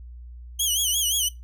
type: tone with vibrato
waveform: 15% pulse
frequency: 3125 Hz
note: G7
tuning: 6 cents flat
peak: -14 dBFS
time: 0.59-1.29 s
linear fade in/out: 10 ms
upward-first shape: sine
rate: 5.7 Hz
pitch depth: 120 cents each way
effects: noise-tail reverb RT60 0.2 s tail -20 dB re dry + added 60 Hz sine -38 dBFS peak until 1.43 s